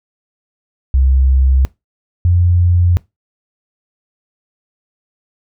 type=tone pair in turn; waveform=sine; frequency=65.9 / 87.97 Hz; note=C2 / F2; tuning=+13 / +13 cents; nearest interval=perfect fourth; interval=500 cents; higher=second; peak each=-8 dBFS; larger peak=neither; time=0.94-1.65 / 2.25-2.97 s; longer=second; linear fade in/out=0 ms; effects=noise-tail reverb RT60 0.2 s tail -21 dB re dry